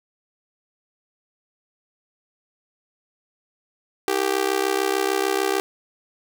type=tone with amplitude modulation; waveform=sawtooth; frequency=391.6 Hz; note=G4; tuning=2 cents flat; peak=-12 dBFS; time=4.08-5.6 s; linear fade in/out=0 ms; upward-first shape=sine; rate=66.7 Hz; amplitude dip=95%; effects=none